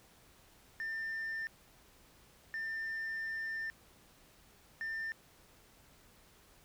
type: tone bursts at uneven times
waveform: sine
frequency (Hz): 1795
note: A6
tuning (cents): +34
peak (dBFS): -34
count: 3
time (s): 0.8-1.47 / 2.54-3.7 / 4.81-5.12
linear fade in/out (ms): 0
effects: tanh soft clip ceiling -35 dBFS + pink hiss -63 dBFS RMS until 6.64 s